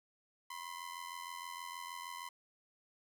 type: ring-modulated tone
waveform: sawtooth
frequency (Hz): 1020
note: C6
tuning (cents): -44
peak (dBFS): -37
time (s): 0.5-2.29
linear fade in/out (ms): 5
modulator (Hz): 43.2
effects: none